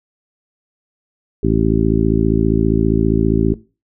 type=harmonic tone; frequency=55 Hz; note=A1; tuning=in tune; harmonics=1 / 2 / 3 / 4 / 5 / 6 / 7; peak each=-20 / -20 / -20 / -20 / -20 / -20 / -20 dBFS; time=1.43-3.54 s; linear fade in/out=5 ms; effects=noise-tail reverb RT60 0.3 s tail -18 dB re dry